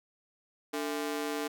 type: ring-modulated tone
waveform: sawtooth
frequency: 370 Hz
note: F#4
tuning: in tune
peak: -25 dBFS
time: 0.73-1.48 s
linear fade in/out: 10 ms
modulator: 78 Hz
effects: none